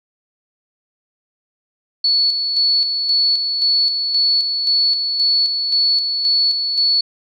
sine tone with tremolo, 4422 Hz, C#8, 5 cents flat, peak -12 dBFS, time 2.04-7.01 s, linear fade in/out 5 ms, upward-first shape square, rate 1.9 Hz, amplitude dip 45%, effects none

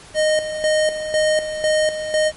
square tone with tremolo, 618 Hz, D#5, 12 cents flat, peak -15 dBFS, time 0.14-2.32 s, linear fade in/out 50 ms, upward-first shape square, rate 2 Hz, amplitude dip 65%, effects pink hiss -42 dBFS RMS until 2.36 s + MP3 48 kbps

